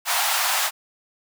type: high-pass noise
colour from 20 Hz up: pink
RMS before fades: -22 dBFS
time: 0.05-0.71 s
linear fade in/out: 50 ms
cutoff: 680 Hz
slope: 48 dB/octave
effects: none